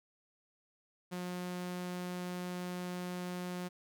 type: tone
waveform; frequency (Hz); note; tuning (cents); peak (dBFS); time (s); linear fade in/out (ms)
sawtooth; 179.4; F3; +47; -34; 1.11-3.69; 20
effects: none